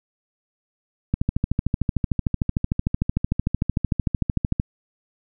click train, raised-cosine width 5 ms, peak -7 dBFS, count 47, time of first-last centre 1.14-4.599 s, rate 13.3 Hz, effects none

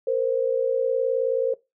sine tone pair together, 464.1 / 523.3 Hz, A#4 / C5, -8 / 0 cents, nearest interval major second, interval 208 cents, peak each -23 dBFS, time 0.07-1.54 s, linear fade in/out 5 ms, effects noise-tail reverb RT60 0.2 s tail -19 dB re dry

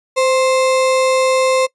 sine tone with sample-and-hold, 519 Hz, C5, 14 cents flat, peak -11 dBFS, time 0.16-1.67 s, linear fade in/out 20 ms, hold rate 1575 Hz, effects noise-tail reverb RT60 0.1 s tail -21 dB re dry + resampled to 24000 Hz

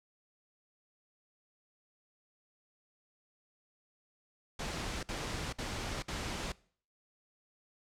pink noise bursts, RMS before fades -38 dBFS, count 4, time 4.59-6.521 s, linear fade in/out 5 ms, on 440 ms, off 57 ms, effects noise-tail reverb RT60 0.5 s tail -22 dB re dry + low-pass 7000 Hz 12 dB/octave

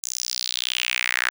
sawtooth tone with high-pass filter sweep, 61.7 Hz, B1, 1 cent flat, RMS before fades -26 dBFS, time 0.03-1.3 s, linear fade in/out 5 ms, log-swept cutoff 6900 to 1600 Hz, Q 3.8, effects none

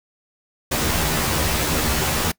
pink noise with comb filter, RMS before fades -21 dBFS, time 0.71-2.32 s, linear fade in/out 10 ms, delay 13 ms, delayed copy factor +0.85, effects noise-tail reverb RT60 0.1 s tail -23 dB re dry

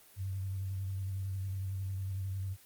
sine tone with vibrato, 95.9 Hz, G2, 37 cents flat, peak -34 dBFS, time 0.16-2.57 s, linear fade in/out 50 ms, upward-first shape triangle, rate 11 Hz, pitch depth 38 cents each way, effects white hiss -59 dBFS RMS until 2.65 s + Opus 24 kbps

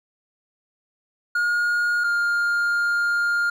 triangle tone pair in turn, 1430 / 1407.9 Hz, F6 / F6, +41 / +14 cents, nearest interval unison, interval 27 cents, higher first, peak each -17 dBFS, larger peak neither, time 1.35-2.04 / 2.04-3.5 s, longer second, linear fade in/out 5 ms, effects none

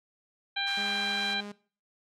harmonic tone, 794 Hz, G5, 22 cents sharp, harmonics 1 / 2 / 3 / 4 / 5, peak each -37 / -34 / -35 / -35 / -33 dBFS, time 0.56-1.41 s, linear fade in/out 10 ms
pink high-pass noise, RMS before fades -42 dBFS, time 0.66-1.35 s, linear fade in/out 20 ms, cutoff 1000 Hz, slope 48 dB/octave
sawtooth tone, 205.3 Hz, G#3, 20 cents flat, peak -35 dBFS, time 0.77-1.52 s, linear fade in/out 5 ms
effects noise-tail reverb RT60 0.4 s tail -20 dB re dry + low-pass 7000 Hz 12 dB/octave

